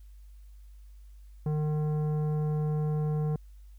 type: tone with tanh clipping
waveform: triangle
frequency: 151.8 Hz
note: D#3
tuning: 42 cents flat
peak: -28 dBFS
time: 1.46-3.36 s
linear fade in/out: 2 ms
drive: 16 dB
effects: added 50 Hz sine -47 dBFS peak until 3.78 s + white hiss -71 dBFS RMS until 3.78 s